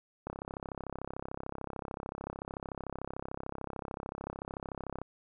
click train, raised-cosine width 1 ms, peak -24 dBFS, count 160, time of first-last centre 0.27-5.016 s, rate 33.5 Hz, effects none

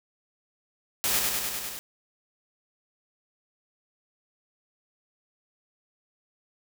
white noise with echo, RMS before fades -26 dBFS, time 1.04-1.19 s, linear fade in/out 0 ms, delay 100 ms, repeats 6, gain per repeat -2 dB, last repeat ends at 1.79 s, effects none

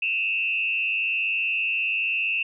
sine tone with frequency modulation, 2651 Hz, E7, 9 cents sharp, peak -22 dBFS, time 0.02-2.43 s, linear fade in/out 5 ms, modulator 101 Hz, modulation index 1.2, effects none

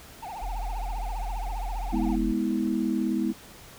triangle tone with vibrato, 805 Hz, G5, 46 cents sharp, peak -33 dBFS, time 0.22-2.16 s, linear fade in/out 10 ms, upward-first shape triangle, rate 15 Hz, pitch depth 270 cents each way
sine tone, 42.01 Hz, E1, 34 cents sharp, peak -29 dBFS, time 0.41-2.33 s, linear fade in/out 20 ms
sine chord, E major, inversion first, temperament equal with one note detuned, 207.7 / 246.9 / 323.6 Hz, G#3 / B3 / E4, 0 / 0 / -32 cents, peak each -28 dBFS, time 1.92-3.33 s, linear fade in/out 20 ms
effects pink hiss -48 dBFS RMS until 3.78 s

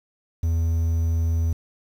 triangle tone, 82.41 Hz, E2, in tune, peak -17 dBFS, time 0.43-1.53 s, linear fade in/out 5 ms, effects 8-bit

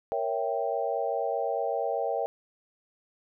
sine chord, A# diminished seventh, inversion none, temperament equal, 466.2 / 554.4 / 659.3 / 784 Hz, A#4 / C#5 / E5 / G5, 0 / 0 / 0 / 0 cents, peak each -32 dBFS, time 0.12-2.26 s, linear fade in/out 0 ms, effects none

